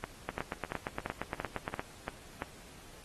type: two click trains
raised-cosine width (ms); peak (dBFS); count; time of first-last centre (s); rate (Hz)
0.5; -19 / -20; 14 / 8; 0.29-1.795 / 0.04-2.421; 8.64 / 2.94
effects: pink hiss -54 dBFS RMS until 3.04 s + AAC 32 kbps